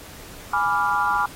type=chord; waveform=sine; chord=G# diminished seventh; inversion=none; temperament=equal; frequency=830.6 / 987.8 / 1174.7 / 1396.9 Hz; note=G#5 / B5 / D6 / F6; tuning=0 / 0 / 0 / 0 cents; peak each=-24 dBFS; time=0.53-1.26 s; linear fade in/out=5 ms; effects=pink hiss -42 dBFS RMS until 1.35 s + AAC 48 kbps